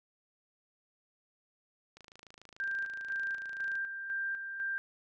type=click train; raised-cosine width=0.2 ms; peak=-35 dBFS; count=49; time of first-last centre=1.97-3.754 s; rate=26.9 Hz
type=tone with tremolo; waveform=sine; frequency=1584 Hz; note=G6; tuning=18 cents sharp; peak=-32 dBFS; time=2.6-4.78 s; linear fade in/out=0 ms; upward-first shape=square; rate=2 Hz; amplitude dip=50%
effects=none